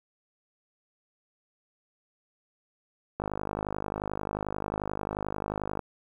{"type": "click train", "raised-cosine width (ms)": 1, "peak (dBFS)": -17, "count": 134, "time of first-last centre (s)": [3.2, 5.793], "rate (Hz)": 51.3, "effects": ["9-bit"]}